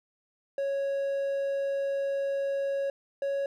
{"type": "tone pair in turn", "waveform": "triangle", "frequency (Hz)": [553, 555.1], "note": ["C#5", "C#5"], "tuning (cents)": [-4, 2], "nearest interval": "unison", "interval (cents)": 6, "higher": "second", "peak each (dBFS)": -25, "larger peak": "neither", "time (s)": [[0.58, 2.9], [3.22, 3.46]], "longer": "first", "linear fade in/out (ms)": 2, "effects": []}